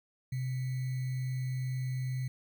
sine tone with sample-and-hold, 128.9 Hz, C3, 26 cents flat, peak -31 dBFS, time 0.32-2.28 s, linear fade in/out 5 ms, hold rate 2100 Hz, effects none

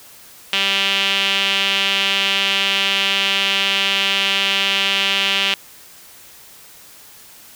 sawtooth tone with band-pass filter, 196 Hz, G3, in tune, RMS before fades -18 dBFS, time 0.53-5.54 s, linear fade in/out 2 ms, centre 3000 Hz, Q 4.1, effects white hiss -43 dBFS RMS until 7.55 s

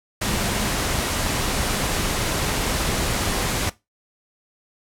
sine tone in noise, 210 Hz, G#3, 19 cents sharp, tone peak -30 dBFS, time 0.23-0.67 s, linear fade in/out 10 ms, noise pink, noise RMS -23 dBFS, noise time 0.21-3.7 s, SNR -10 dB, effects noise-tail reverb RT60 0.2 s tail -18 dB re dry + low-pass 12000 Hz 12 dB/octave

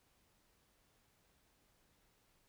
silence, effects pink hiss -74 dBFS RMS until 2.48 s

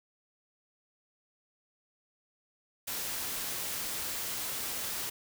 white noise, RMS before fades -36 dBFS, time 2.87-5.1 s, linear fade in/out 10 ms, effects none

